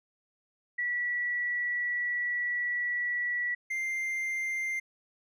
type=tone pair in turn; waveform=sine / triangle; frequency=1946 / 2095 Hz; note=B6 / C7; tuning=-26 / +2 cents; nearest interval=minor second; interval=128 cents; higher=second; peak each=-28 / -28 dBFS; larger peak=neither; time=0.78-3.55 / 3.7-4.8 s; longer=first; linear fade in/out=10 ms; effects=none